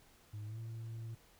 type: tone with pitch glide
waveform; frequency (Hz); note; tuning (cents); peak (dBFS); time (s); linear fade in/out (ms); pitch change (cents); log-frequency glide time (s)
sine; 105.3 to 113.51; G#2 to A#2; +24 to -46; -39; 0.33-1.15; 10; +130; 0.45-0.59
effects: tanh soft clip ceiling -41 dBFS + pink hiss -65 dBFS RMS until 1.39 s